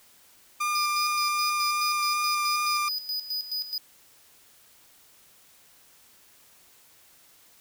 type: tone with vibrato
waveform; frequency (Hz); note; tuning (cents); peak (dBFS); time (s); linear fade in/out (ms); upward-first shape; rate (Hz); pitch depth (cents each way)
30% pulse; 1200; D6; +37; -22; 0.6-2.89; 10; triangle; 2.6; 11
type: tone with tremolo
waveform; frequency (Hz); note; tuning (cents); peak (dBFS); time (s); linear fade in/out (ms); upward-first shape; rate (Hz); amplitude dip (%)
square; 4970; D#8; -3; -28; 0.75-3.78; 2; square; 4.7; 70
effects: white hiss -57 dBFS RMS until 7.6 s